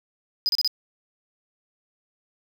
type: tone bursts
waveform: triangle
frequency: 4978 Hz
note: D#8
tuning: in tune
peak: -18 dBFS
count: 4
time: 0.46-0.676 s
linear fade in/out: 0 ms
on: 30 ms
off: 32 ms
effects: none